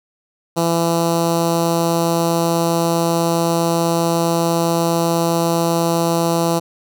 10% pulse tone with notch filter, 167.7 Hz, E3, 30 cents sharp, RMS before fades -17 dBFS, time 0.56-6.6 s, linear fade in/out 20 ms, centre 2200 Hz, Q 0.96, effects none

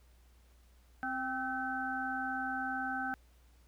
harmonic tone with a mistuned harmonic, 261.6 Hz, C4, in tune, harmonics 1 / 3 / 5 / 6, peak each -41 / -38 / -44 / -37 dBFS, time 1.03-3.14 s, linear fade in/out 0 ms, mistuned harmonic 6, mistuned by -45 cents, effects added 60 Hz sine -60 dBFS peak until 3.67 s + pink hiss -70 dBFS RMS until 3.67 s

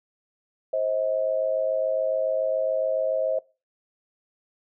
sine tone pair together, 527.9 / 635 Hz, C5 / D#5, +15 / +35 cents, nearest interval minor third, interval 320 cents, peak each -25 dBFS, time 0.73-3.39 s, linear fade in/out 5 ms, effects noise-tail reverb RT60 0.3 s tail -21 dB re dry

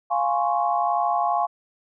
sine chord, Db major seventh, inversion first, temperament equal, 698.5 / 830.6 / 1046.5 / 1108.7 Hz, F5 / Ab5 / C6 / Db6, 0 / 0 / 0 / 0 cents, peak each -23 / -24 / -29 / -27 dBFS, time 0.1-1.47 s, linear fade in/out 20 ms, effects none

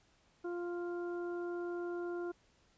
harmonic tone, 349.2 Hz, F4, in tune, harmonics 1 / 2 / 3 / 4, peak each -37 / -49 / -54 / -50 dBFS, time 0.44-2.32 s, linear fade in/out 10 ms, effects pink hiss -70 dBFS RMS until 2.77 s + resampled to 16000 Hz

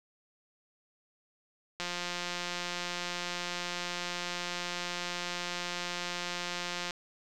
click train, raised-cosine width 0.2 ms, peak -18 dBFS, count 900, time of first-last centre 1.8-6.908 s, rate 176 Hz, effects none

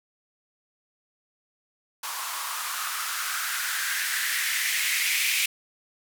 violet noise with band-pass filter sweep, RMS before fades -28 dBFS, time 2.03-5.46 s, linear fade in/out 5 ms, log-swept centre 980 to 2400 Hz, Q 4.1, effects none

